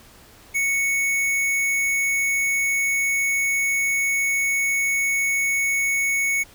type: tone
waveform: square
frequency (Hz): 2217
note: C#7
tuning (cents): 0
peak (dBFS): -20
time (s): 0.54-6.44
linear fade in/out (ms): 20
effects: pink hiss -49 dBFS RMS until 6.54 s